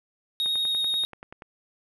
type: tone with vibrato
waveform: triangle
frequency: 3734 Hz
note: A#7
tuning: 2 cents sharp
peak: -22 dBFS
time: 0.4-1.05 s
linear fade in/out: 0 ms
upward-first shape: square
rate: 11 Hz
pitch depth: 10 cents each way
type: click train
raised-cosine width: 0.5 ms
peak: -26 dBFS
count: 11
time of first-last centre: 0.46-1.422 s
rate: 10.4 Hz
effects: none